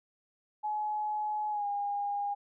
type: tone with pitch glide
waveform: sine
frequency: 847 to 812.5 Hz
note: G#5 to G#5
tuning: +34 to -38 cents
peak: -30 dBFS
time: 0.63-2.35 s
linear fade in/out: 20 ms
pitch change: -72 cents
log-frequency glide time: 1.5-1.66 s
effects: none